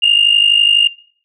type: tone pair together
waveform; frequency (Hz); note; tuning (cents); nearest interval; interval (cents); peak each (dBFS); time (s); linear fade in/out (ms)
sine; 2794 / 2846; F7 / F7; 0 / +32; unison; 32; -10; 0.02-0.88; 10
effects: noise-tail reverb RT60 0.5 s tail -20 dB re dry + tanh soft clip ceiling -2 dBFS